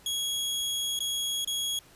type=tone with dropouts; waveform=sawtooth; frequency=3322 Hz; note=G#7; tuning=in tune; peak=-25 dBFS; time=0.06-1.79 s; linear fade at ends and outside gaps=2 ms; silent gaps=0.991-1.004 / 1.447-1.474 s; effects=pink hiss -56 dBFS RMS until 1.95 s + resampled to 32000 Hz